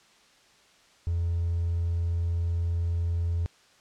triangle tone with hard clipping, 85.1 Hz, F2, 44 cents flat, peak -25 dBFS, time 1.07-3.46 s, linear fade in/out 0 ms, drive 4 dB, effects white hiss -59 dBFS RMS until 3.8 s + low-pass 6000 Hz 12 dB/octave

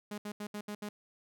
sawtooth tone bursts at uneven times, 207.7 Hz, G#3, in tune, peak -34 dBFS, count 6, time 0.11-0.18 / 0.25-0.32 / 0.4-0.47 / 0.54-0.61 / 0.68-0.75 / 0.82-0.89 s, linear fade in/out 5 ms, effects none

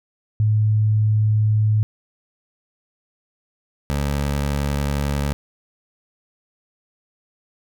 sine / 20% pulse tone pair in turn, 107.4 / 71.17 Hz, A2 / C#2, -41 / +46 cents, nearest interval perfect fifth, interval 713 cents, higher first, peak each -14 / -15 dBFS, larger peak first, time 0.4-1.83 / 3.9-5.33 s, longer neither, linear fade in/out 0 ms, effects none

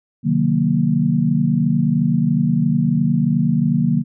sine chord, C half-diminished seventh, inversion none, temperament equal with one note detuned, 130.81 / 153.78 / 185 / 233.1 Hz, C3 / Eb3 / Gb3 / Bb3, 0 / -20 / 0 / 0 cents, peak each -24 / -18 / -20 / -18 dBFS, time 0.23-4.04 s, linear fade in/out 50 ms, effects none

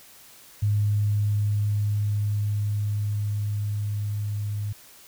sine tone with level ramp, 103.83 Hz, G#2, in tune, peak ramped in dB -19 to -26 dBFS, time 0.62-4.73 s, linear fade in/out 10 ms, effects white hiss -50 dBFS RMS until 5.07 s

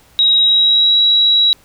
sine tone with pitch glide, 3820 to 3882 Hz, A#7 to B7, +42 to -31 cents, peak -8 dBFS, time 0.19-1.53 s, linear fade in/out 0 ms, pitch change +27 cents, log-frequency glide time 0.39-0.98 s, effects pink hiss -49 dBFS RMS until 1.64 s

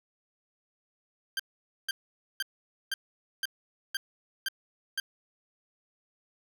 20% pulse tone bursts, 1577 Hz, G6, 10 cents sharp, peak -24 dBFS, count 8, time 1.37-5 s, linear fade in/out 2 ms, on 25 ms, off 490 ms, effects none

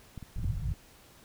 clicks, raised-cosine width 5 ms, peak -28 / -31 / -31 / -23 dBFS, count 4, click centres 0.177 / 0.227 / 0.394 / 0.444 s
pink low-pass noise, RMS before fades -32 dBFS, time 0.36-0.74 s, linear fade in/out 2 ms, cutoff 160 Hz, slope 48 dB/octave
effects pink hiss -57 dBFS RMS until 1.24 s

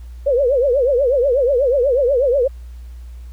sine tone with vibrato, 523.3 Hz, C5, in tune, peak -12 dBFS, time 0.26-2.48 s, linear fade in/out 10 ms, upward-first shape triangle, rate 8.2 Hz, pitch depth 220 cents each way, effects added 60 Hz sine -31 dBFS peak until 3.32 s + pink hiss -55 dBFS RMS until 3.32 s

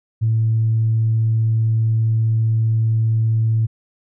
sine tone, 111.9 Hz, A2, 30 cents sharp, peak -13 dBFS, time 0.21-3.67 s, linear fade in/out 20 ms, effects tanh soft clip ceiling -9 dBFS

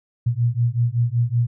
sine beating tone pair, 116.54 / 121.84 Hz, A#2 / B2, 0 / -23 cents, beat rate 5.3 Hz, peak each -20 dBFS, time 0.26-1.47 s, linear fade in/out 10 ms, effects none

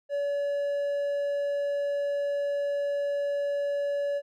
triangle tone, 570 Hz, C#5, 48 cents sharp, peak -24 dBFS, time 0.09-4.22 s, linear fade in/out 50 ms, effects none

